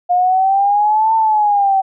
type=exponential two-way sweep; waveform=sine; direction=up then down; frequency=708 to 897 to 763 Hz; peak=-10 dBFS; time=0.09-1.82 s; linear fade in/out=20 ms; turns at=1.15 s; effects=none